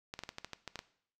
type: clicks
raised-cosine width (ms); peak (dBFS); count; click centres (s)
0.2; -23; 10; 0.139 / 0.191 / 0.236 / 0.291 / 0.384 / 0.446 / 0.533 / 0.677 / 0.757 / 0.791
effects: noise-tail reverb RT60 0.6 s tail -17 dB re dry